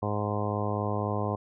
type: harmonic tone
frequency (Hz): 103.83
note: G#2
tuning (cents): 0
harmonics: 1 / 2 / 3 / 4 / 5 / 6 / 7 / 8 / 9 / 10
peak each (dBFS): -31 / -35 / -38 / -36 / -36 / -38 / -37 / -41 / -40 / -37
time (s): 0.02-1.36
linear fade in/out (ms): 10
effects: none